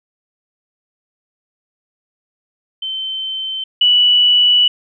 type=tone pair in turn; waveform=sine; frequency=3088 / 2954 Hz; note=G7 / F#7; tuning=-27 / -3 cents; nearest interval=minor second; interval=76 cents; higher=first; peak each=-20 / -8 dBFS; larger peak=second; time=2.82-3.64 / 3.81-4.68 s; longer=second; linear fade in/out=5 ms; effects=none